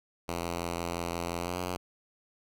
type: tone with pitch glide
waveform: 5% pulse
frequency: 85.7 to 89.91 Hz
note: F2 to F#2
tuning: -32 to -49 cents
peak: -21 dBFS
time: 0.28-1.77 s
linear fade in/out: 10 ms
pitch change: +83 cents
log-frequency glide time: 1.38-1.59 s
effects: none